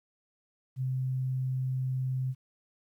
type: tone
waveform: sine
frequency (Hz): 129.9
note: C3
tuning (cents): -12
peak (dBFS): -28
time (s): 0.76-2.35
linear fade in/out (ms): 50
effects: 11-bit